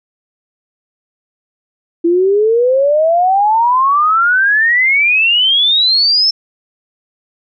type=exponential sweep; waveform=sine; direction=up; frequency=332.4 to 5370 Hz; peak=-8 dBFS; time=2.04-6.31 s; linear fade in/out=10 ms; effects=none